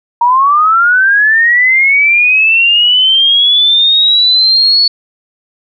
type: linear sweep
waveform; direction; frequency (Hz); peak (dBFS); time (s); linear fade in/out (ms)
sine; up; 932.3 to 4435; -5; 0.21-4.88; 5
effects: none